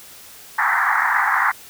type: band-pass noise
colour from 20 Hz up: white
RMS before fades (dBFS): -18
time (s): 0.58-1.52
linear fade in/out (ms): 10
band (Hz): 770 to 2000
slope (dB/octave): 96
effects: white hiss -42 dBFS RMS until 1.69 s